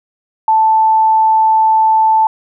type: tone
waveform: sine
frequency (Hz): 880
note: A5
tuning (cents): 0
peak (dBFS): -7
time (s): 0.48-2.27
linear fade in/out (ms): 2
effects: none